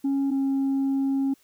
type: tone pair in turn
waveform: sine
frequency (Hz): 275.4 / 271.9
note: C#4 / C#4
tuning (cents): -11 / -33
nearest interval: unison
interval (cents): 22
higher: first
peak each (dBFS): -19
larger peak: neither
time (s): 0.04-0.31 / 0.31-1.34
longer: second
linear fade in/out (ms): 10
effects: tanh soft clip ceiling -20 dBFS + white hiss -62 dBFS RMS until 1.43 s